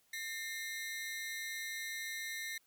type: ring-modulated tone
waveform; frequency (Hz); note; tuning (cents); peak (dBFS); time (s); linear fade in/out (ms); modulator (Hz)
sawtooth; 1964; B6; -10; -33; 0.13-2.58; 5; 147
effects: white hiss -72 dBFS RMS until 2.66 s